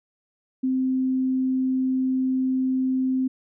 sine tone, 260 Hz, C4, 11 cents flat, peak -20 dBFS, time 0.63-3.28 s, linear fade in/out 10 ms, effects none

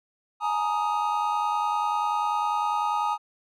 triangle chord, Ab suspended second, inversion none, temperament equal with one note detuned, 842.2 / 932.3 / 1244.5 Hz, Ab5 / Bb5 / Eb6, +24 / 0 / 0 cents, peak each -25 / -27 / -26 dBFS, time 0.4-3.18 s, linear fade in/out 50 ms, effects none

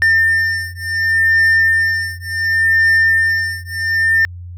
triangle beating tone pair, 1802 / 1802.69 Hz, A6 / A6, +41 / +41 cents, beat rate 0.69 Hz, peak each -13 dBFS, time 0.02-4.25 s, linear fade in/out 0 ms, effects added 88 Hz sine -28 dBFS peak until 4.57 s

